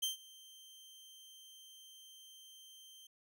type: tone with ADSR envelope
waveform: sawtooth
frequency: 3136 Hz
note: G7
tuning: in tune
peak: -29 dBFS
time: 0.02-3.07 s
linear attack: 14 ms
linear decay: 130 ms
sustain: -23 dB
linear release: 5 ms
effects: none